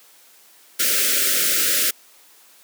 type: band-stop noise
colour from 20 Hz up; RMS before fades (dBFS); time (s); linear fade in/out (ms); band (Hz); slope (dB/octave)
white; -19; 0.79-1.91; 10; 600 to 1300; 96
effects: white hiss -51 dBFS RMS until 2.63 s + high-pass 300 Hz 12 dB/octave